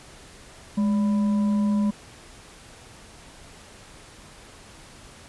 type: tone with frequency modulation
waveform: sine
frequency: 207.7 Hz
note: G#3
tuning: in tune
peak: -19 dBFS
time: 0.77-1.91 s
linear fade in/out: 10 ms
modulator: 785 Hz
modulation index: 0.22
effects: pink hiss -47 dBFS RMS until 5.28 s + resampled to 24000 Hz